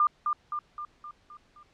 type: tone with echo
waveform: sine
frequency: 1200 Hz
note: D6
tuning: 37 cents sharp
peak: -19 dBFS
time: 0-0.07 s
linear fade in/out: 2 ms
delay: 260 ms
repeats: 6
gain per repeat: -5 dB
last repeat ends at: 1.63 s
effects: pink hiss -64 dBFS RMS until 1.73 s + low-pass 5000 Hz 12 dB/octave